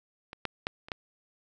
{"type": "clicks", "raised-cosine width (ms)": 0.3, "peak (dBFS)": [-25, -14, -13, -29, -16], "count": 5, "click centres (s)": [0.331, 0.453, 0.669, 0.885, 0.918], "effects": []}